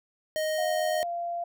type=tone; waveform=square; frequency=622.3 Hz; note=D#5; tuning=in tune; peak=-27 dBFS; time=0.36-1.03 s; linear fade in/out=0 ms
type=tone with pitch glide; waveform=sine; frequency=710 to 689.8 Hz; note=F5 to F5; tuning=+28 to -22 cents; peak=-29 dBFS; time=0.58-1.44 s; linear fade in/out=5 ms; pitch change=-50 cents; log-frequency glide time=0.94-1.09 s
effects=none